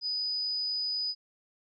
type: tone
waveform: sine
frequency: 4976 Hz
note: D#8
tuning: 1 cent flat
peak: -29 dBFS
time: 0.01-1.15 s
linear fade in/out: 50 ms
effects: none